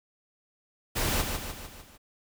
pink noise with echo, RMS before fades -28 dBFS, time 0.95-1.23 s, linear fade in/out 20 ms, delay 150 ms, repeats 5, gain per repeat -5 dB, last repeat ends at 1.98 s, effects none

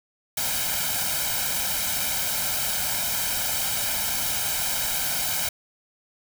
white noise with comb filter, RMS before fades -26 dBFS, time 0.37-5.49 s, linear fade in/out 5 ms, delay 1.3 ms, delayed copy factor +0.75, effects none

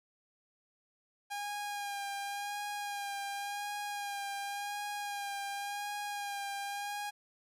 sawtooth tone with vibrato, 811 Hz, G#5, 41 cents flat, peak -33 dBFS, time 1.3-7.11 s, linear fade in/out 20 ms, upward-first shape sine, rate 0.91 Hz, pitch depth 25 cents each way, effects resampled to 32000 Hz + 12-bit

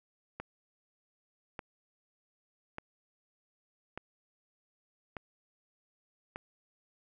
click train, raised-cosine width 0.5 ms, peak -24 dBFS, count 6, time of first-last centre 0.4-6.359 s, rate 0.839 Hz, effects none

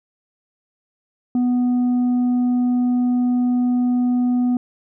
triangle tone with tanh clipping, 246.9 Hz, B3, in tune, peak -16 dBFS, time 1.35-4.57 s, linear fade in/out 2 ms, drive 8 dB, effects none

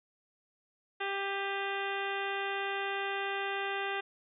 harmonic tone with a mistuned harmonic, 394.8 Hz, G4, 12 cents sharp, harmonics 1 / 2 / 3 / 4 / 5 / 6 / 7 / 8 / 9, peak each -38 / -38 / -42 / -39 / -41 / -45 / -43 / -47 / -48 dBFS, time 1-4.01 s, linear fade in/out 10 ms, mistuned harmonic 6, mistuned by +63 cents, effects none

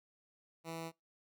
10% pulse tone, 164.2 Hz, E3, 6 cents flat, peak -33 dBFS, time 0.64-0.92 s, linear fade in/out 50 ms, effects noise-tail reverb RT60 0.2 s tail -25 dB re dry

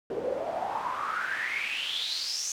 pink noise with band-pass filter sweep, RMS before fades -32 dBFS, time 0.1-2.52 s, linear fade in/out 2 ms, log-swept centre 420 to 6400 Hz, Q 7.9, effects none

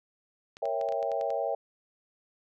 clicks, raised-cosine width 0.2 ms, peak -29 dBFS, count 9, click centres 0.569 / 0.655 / 0.813 / 0.888 / 0.923 / 1.028 / 1.117 / 1.212 / 1.304 s
sine chord, A# diminished seventh, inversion none, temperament equal with one note detuned, 466.2 / 554.4 / 659.3 / 792.2 Hz, A#4 / C#5 / E5 / G5, 0 / 0 / 0 / +18 cents, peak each -35 / -32 / -32 / -34 dBFS, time 0.62-1.55 s, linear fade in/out 5 ms
effects none

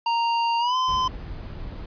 square tone with pitch glide, 930 to 1026 Hz, A#5 to C6, -4 to -34 cents, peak -21 dBFS, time 0.06-1.08 s, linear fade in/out 5 ms, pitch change +170 cents, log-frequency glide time 0.59-0.76 s
brown noise, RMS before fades -35 dBFS, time 0.88-1.86 s, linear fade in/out 5 ms
effects resampled to 11025 Hz

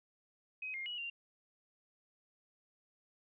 sine tone with pitch steps, 2526 / 2124 / 2919 / 2777 Hz, D#7 / C7 / F#7 / F7, +26 / +25 / -24 / -10 cents, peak -39 dBFS, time 0.62-1.1 s, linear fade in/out 5 ms, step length 120 ms, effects none

